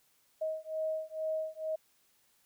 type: beating tone pair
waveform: sine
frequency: 630 / 632.2 Hz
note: D#5 / D#5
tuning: +21 / +27 cents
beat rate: 2.2 Hz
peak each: -36 / -36 dBFS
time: 0.41-1.76 s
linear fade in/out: 10 ms
effects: white hiss -70 dBFS RMS until 2.45 s

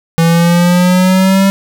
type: exponential sweep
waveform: square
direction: up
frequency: 164.81 to 196 Hz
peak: -7 dBFS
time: 0.18-1.5 s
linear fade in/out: 0 ms
effects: none

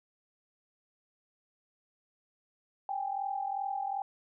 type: tone pair together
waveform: sine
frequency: 784 / 826.6 Hz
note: G5 / G#5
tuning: 0 / -8 cents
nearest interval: minor second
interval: 92 cents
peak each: -33 / -37 dBFS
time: 2.89-4.02 s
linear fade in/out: 2 ms
effects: none

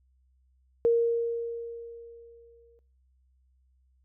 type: tone with exponential decay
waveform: sine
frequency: 466.2 Hz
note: A#4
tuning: in tune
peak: -18 dBFS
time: 0.85-2.79 s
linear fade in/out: 0 ms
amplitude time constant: 420 ms
effects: noise-tail reverb RT60 0.5 s tail -24 dB re dry + added 64 Hz sine -63 dBFS peak until 4.04 s

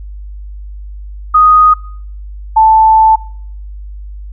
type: tone pair in turn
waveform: sine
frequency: 1244.5 / 880 Hz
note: D#6 / A5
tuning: 0 / 0 cents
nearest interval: tritone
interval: 600 cents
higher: first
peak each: -3 dBFS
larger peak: neither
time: 1.34-1.74 / 2.56-3.16 s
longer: second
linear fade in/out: 10 ms
effects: noise-tail reverb RT60 0.6 s tail -23 dB re dry + added 50 Hz sine -24 dBFS peak until 4.32 s

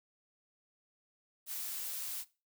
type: noise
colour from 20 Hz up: blue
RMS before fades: -40 dBFS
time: 1.46-2.25 s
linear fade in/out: 50 ms
effects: noise-tail reverb RT60 0.3 s tail -19 dB re dry

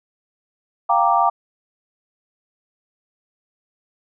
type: chord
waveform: sine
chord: G minor seventh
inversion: third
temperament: equal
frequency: 698.5 / 784 / 932.3 / 1174.7 Hz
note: F5 / G5 / Bb5 / D6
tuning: 0 / 0 / 0 / 0 cents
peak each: -19 dBFS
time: 0.89-1.3 s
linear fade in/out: 10 ms
effects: none

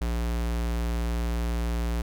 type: tone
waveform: square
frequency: 58.27 Hz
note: A#1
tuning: in tune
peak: -26 dBFS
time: 0.01-2.02 s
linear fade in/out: 5 ms
effects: none

